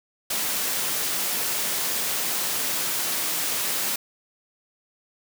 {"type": "high-pass noise", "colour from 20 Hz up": "white", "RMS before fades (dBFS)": -26, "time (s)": [0.3, 3.96], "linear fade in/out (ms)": 5, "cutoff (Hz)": 150, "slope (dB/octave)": 12, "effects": []}